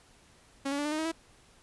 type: tone with pitch steps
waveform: sawtooth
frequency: 275.1 / 283.2 / 291.5 / 300 / 308.8 / 317.8 / 327.2 Hz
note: C#4 / C#4 / D4 / D4 / D#4 / D#4 / E4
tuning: -13 / +37 / -13 / +37 / -13 / +37 / -13 cents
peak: -26 dBFS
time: 0.65-1.119 s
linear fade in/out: 10 ms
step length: 67 ms
effects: pink hiss -60 dBFS RMS until 1.62 s + resampled to 24000 Hz